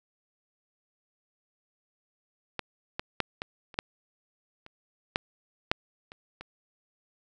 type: clicks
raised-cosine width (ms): 0.3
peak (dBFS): -15 / -15 / -9 / -17 / -30 / -10 / -30 / -9 / -6 / -28 / -25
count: 11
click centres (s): 2.593 / 2.995 / 3.203 / 3.419 / 3.742 / 3.789 / 4.664 / 5.159 / 5.715 / 6.119 / 6.41
effects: none